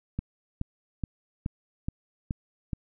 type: click train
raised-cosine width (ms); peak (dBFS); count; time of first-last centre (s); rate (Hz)
5; -17; 7; 0.19-2.732; 2.36
effects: none